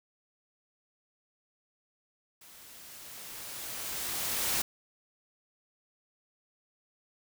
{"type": "noise with level ramp", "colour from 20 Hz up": "white", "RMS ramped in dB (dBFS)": [-54, -29], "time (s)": [2.41, 4.62], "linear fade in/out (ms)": 5, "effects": []}